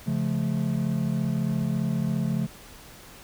triangle chord, Db augmented, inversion none, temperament just, 138.59 / 173.24 / 216.5 Hz, Db3 / F3 / A3, 0 / -14 / -28 cents, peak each -26 dBFS, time 0.06-2.47 s, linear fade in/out 20 ms, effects pink hiss -47 dBFS RMS until 3.23 s

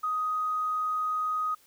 triangle tone with tanh clipping, 1251 Hz, D#6, 9 cents sharp, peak -26 dBFS, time 0.03-1.55 s, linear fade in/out 10 ms, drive 3 dB, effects white hiss -61 dBFS RMS until 1.66 s

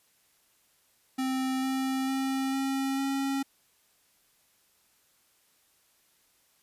square tone with pitch steps, 261.6 / 264.3 / 267.1 / 269.9 / 272.7 Hz, C4 / C4 / C4 / C#4 / C#4, 0 / +18 / +36 / -46 / -28 cents, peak -28 dBFS, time 1.18-3.43 s, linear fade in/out 10 ms, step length 450 ms, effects white hiss -67 dBFS RMS until 6.62 s + resampled to 32000 Hz

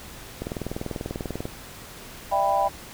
click train, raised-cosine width 2 ms, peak -16 dBFS, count 22, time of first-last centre 0.42-1.454 s, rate 20.3 Hz
sine chord, E minor seventh, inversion third, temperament just, 593.3 / 659.3 / 791.1 / 988.9 Hz, D5 / E5 / G5 / B5, +18 / 0 / +16 / +2 cents, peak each -27 / -27 / -22 / -26 dBFS, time 2.31-2.69 s, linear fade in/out 20 ms
effects pink hiss -42 dBFS RMS until 2.93 s

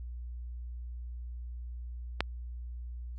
click, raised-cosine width 0.3 ms, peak -11 dBFS, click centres 2.206 s, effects added 60 Hz sine -38 dBFS peak until 3.18 s + AAC 32 kbps

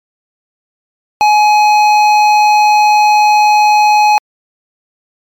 triangle tone with hard clipping, 842 Hz, G#5, 24 cents sharp, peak -7 dBFS, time 1.21-4.18 s, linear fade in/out 0 ms, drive 15 dB, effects MP3 96 kbps

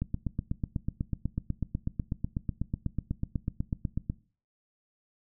click train, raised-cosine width 5 ms, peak -17 dBFS, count 34, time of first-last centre 0.02-4.099 s, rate 8.09 Hz, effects noise-tail reverb RT60 0.4 s tail -20 dB re dry

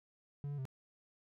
triangle tone with pitch steps, 143 / 144.1 / 131.9 Hz, D3 / D3 / C3, -46 / -33 / +14 cents, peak -36 dBFS, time 0.44-0.653 s, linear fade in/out 0 ms, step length 71 ms, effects none

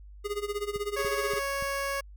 square tone with tremolo, 411.3 Hz, G#4, 17 cents flat, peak -28 dBFS, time 0.24-1.4 s, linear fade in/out 20 ms, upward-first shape sine, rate 16 Hz, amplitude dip 85%
click train, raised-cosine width 5 ms, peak -30 dBFS, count 4, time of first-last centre 0.76-1.625 s, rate 3.47 Hz
15% pulse tone, 554.4 Hz, C#5, in tune, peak -23 dBFS, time 0.96-2.01 s, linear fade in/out 10 ms
effects added 50 Hz sine -45 dBFS peak until 2.16 s

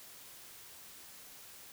silence, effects white hiss -53 dBFS RMS until 1.72 s

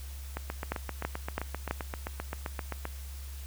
two click trains, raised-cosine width 0.5 ms, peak -19 / -15 dBFS, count 20 / 4, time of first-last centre 0.37-2.854 / 0.72-1.71 s, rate 7.65 / 3.03 Hz, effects added 68 Hz sine -39 dBFS peak until 3.46 s + white hiss -51 dBFS RMS until 3.46 s

